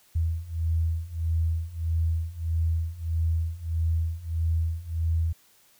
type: beating tone pair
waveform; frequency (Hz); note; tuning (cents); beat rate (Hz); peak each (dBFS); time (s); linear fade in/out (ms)
sine; 81 / 82.6; E2 / E2; -30 / +4; 1.6; -28 / -26; 0.15-5.33; 10
effects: white hiss -60 dBFS RMS until 5.79 s

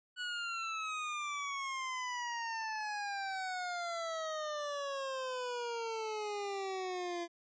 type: exponential sweep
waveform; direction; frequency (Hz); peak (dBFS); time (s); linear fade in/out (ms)
25% pulse; down; 1480 to 339.9; -33; 0.16-7.28; 50
effects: resampled to 16000 Hz

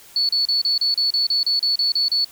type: tone bursts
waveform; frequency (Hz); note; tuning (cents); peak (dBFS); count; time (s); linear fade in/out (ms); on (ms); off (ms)
sine; 4435; C#8; 0; -16; 13; 0.16-2.246; 2; 130; 33
effects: white hiss -46 dBFS RMS until 2.31 s

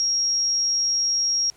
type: tone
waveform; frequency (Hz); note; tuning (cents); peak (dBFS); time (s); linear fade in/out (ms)
sine; 5600; F8; +4; -19; 0-1.5; 0
effects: pink hiss -55 dBFS RMS until 1.56 s + low-pass 12000 Hz 12 dB/octave

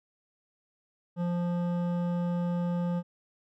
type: tone with hard clipping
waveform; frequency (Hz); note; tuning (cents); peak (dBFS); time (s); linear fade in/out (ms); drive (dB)
sine; 174.61; F3; 0; -29; 1.16-3.03; 50; 12
effects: none

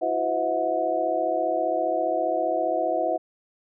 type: tone cluster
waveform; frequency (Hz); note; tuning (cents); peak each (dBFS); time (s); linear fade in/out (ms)
sine; 330.5 / 365.5 / 508 / 646 / 726; E4 / F#4 / B4 / E5 / F#5; +5 / -21 / +49 / -35 / -33; -31 / -33 / -30 / -25 / -27; 0.01-3.18; 20
effects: none

